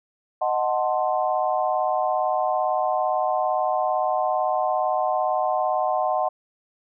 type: chord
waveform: sine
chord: D# diminished seventh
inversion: none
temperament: equal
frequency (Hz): 622.3 / 740 / 880 / 1046.5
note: D#5 / F#5 / A5 / C6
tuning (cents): 0 / 0 / 0 / 0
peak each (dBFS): -25 / -23 / -29 / -28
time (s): 0.41-6.29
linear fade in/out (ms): 10
effects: none